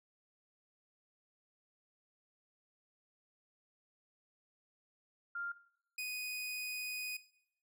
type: tone pair in turn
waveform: sine / sawtooth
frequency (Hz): 1396.9 / 2489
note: F6 / D#7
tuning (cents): 0 / 0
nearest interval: minor seventh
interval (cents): 1000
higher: second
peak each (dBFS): -38 / -35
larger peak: second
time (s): 5.35-5.52 / 5.98-7.17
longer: second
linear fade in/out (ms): 5
effects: noise-tail reverb RT60 0.7 s tail -17 dB re dry